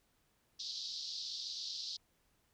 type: band-pass noise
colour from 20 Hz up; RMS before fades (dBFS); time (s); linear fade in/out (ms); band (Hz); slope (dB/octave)
white; -43; 0.59-1.97; 10; 3800 to 5100; 48
effects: pink hiss -75 dBFS RMS until 2.53 s